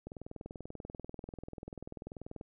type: click train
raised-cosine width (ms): 2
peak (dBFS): -30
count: 49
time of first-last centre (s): 0.07-2.411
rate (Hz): 20.5
effects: none